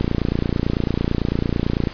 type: click train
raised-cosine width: 3 ms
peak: -6 dBFS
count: 55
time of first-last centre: 0.01-1.872 s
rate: 29 Hz
effects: pink hiss -37 dBFS RMS until 1.93 s + resampled to 11025 Hz